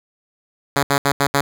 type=tone bursts at uneven times; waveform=5% pulse; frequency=140.6 Hz; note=C#3; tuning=25 cents sharp; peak=-3 dBFS; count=5; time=0.76-0.83 / 0.9-0.98 / 1.05-1.12 / 1.2-1.27 / 1.34-1.41 s; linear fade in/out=2 ms; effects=none